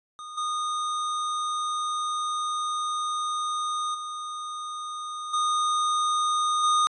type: tone with level steps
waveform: square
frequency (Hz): 1230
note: D#6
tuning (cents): -20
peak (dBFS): -38 / -27 / -33 / -23 / -20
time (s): 0.19-6.87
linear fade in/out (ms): 0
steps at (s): 0.37 / 3.94 / 5.33 / 6.63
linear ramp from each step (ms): 10
effects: resampled to 22050 Hz